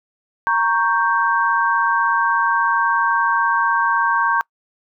sine chord, G diminished, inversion first, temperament equal, 932.3 / 1108.7 / 1568 Hz, Bb5 / Db6 / G6, 0 / 0 / 0 cents, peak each -19 dBFS, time 0.47-4.41 s, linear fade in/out 0 ms, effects noise-tail reverb RT60 0.1 s tail -25 dB re dry

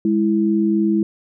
sine tone pair together, 206.1 / 329.6 Hz, G#3 / E4, -13 / 0 cents, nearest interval minor sixth, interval 813 cents, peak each -17 dBFS, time 0.05-1.03 s, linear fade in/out 2 ms, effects none

